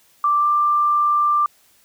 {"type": "tone with pitch glide", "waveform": "sine", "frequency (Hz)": [1174.7, 1183.6], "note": ["D6", "D6"], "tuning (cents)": [0, 13], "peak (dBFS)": -14, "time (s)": [0.24, 1.46], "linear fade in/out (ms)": 2, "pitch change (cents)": 13, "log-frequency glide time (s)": [0.39, 0.46], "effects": ["white hiss -56 dBFS RMS until 1.84 s"]}